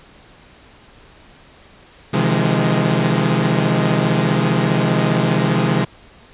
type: chord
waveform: sawtooth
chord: F minor seventh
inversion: second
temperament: equal with one note detuned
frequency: 130.81 / 155.56 / 170.63 / 207.7 Hz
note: C3 / Eb3 / F3 / Ab3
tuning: 0 / 0 / -40 / 0 cents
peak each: -16 dBFS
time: 2.13-5.85 s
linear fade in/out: 10 ms
effects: pink hiss -46 dBFS RMS until 6.33 s + resampled to 8000 Hz